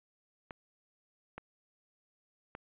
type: clicks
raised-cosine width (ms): 0.5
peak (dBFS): -27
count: 3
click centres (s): 0.508 / 1.38 / 2.551
effects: resampled to 8000 Hz